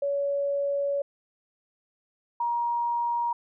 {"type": "tone pair in turn", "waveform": "sine", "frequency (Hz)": [564, 946.7], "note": ["C#5", "A#5"], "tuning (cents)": [30, 26], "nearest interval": "major sixth", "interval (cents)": 896, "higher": "second", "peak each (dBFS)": -24, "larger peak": "neither", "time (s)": [[0.02, 1.02], [2.4, 3.33]], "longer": "first", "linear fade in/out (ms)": 5, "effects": []}